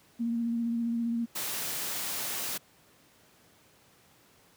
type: tone with vibrato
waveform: sine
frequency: 233.1 Hz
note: A#3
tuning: in tune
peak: -27 dBFS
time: 0.19-1.26 s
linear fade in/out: 20 ms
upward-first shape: sine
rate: 15 Hz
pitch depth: 21 cents each way
type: noise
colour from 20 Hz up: white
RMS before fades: -34 dBFS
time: 1.35-2.58 s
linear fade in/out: 10 ms
effects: pink hiss -61 dBFS RMS until 4.56 s + high-pass 100 Hz 12 dB/octave